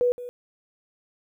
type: tone with echo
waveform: sine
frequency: 490 Hz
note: B4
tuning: 14 cents flat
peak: -18 dBFS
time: 0.01-0.12 s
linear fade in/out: 0 ms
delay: 170 ms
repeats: 1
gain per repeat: -15 dB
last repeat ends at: 0.29 s
effects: 10-bit